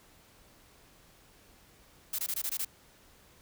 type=noise bursts; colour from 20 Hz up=blue; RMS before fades=-33 dBFS; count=7; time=2.13-2.649 s; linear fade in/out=5 ms; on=57 ms; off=20 ms; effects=pink hiss -60 dBFS RMS until 3.41 s